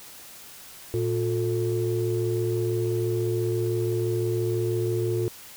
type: tone cluster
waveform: sine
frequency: 114 / 356.9 / 442.9 Hz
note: A#2 / F4 / A4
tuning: -38 / +38 / +11 cents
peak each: -26 / -25 / -30 dBFS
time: 0.94-5.28 s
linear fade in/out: 0 ms
effects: tanh soft clip ceiling -15 dBFS + white hiss -45 dBFS RMS until 5.56 s